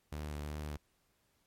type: tone with vibrato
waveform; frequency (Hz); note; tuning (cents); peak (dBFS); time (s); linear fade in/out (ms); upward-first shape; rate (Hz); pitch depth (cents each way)
sawtooth; 74.6; D2; +28; -35; 0.12-0.77; 5; sine; 2.7; 21
effects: pink hiss -75 dBFS RMS until 1.46 s + MP3 64 kbps